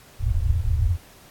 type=low-pass noise; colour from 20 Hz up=white; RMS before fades=-21 dBFS; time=0.19-0.98 s; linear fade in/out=50 ms; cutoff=110 Hz; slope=96 dB/octave; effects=pink hiss -50 dBFS RMS until 1.3 s + AAC 64 kbps